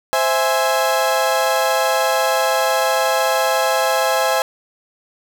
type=chord; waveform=30% pulse; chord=C augmented; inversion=none; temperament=equal; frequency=523.3 / 659.3 / 830.6 Hz; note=C5 / E5 / G#5; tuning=0 / 0 / 0 cents; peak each=-17 dBFS; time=0.13-4.42 s; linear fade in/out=0 ms; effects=none